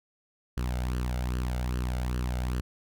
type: tone with flanger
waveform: sawtooth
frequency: 61.9 Hz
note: B1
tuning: 5 cents sharp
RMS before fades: -30 dBFS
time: 0.57-2.61 s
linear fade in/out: 5 ms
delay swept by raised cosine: 0.66 to 1.42 ms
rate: 2.5 Hz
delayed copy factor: +0.6
effects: none